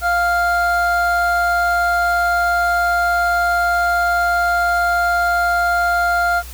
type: tone pair together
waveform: triangle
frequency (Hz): 698.5 / 1397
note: F5 / F6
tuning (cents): 0 / 0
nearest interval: octave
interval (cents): 1200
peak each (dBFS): -15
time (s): 0.01-6.43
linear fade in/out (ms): 50
effects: added 60 Hz sine -32 dBFS peak until 6.53 s + white hiss -38 dBFS RMS until 6.53 s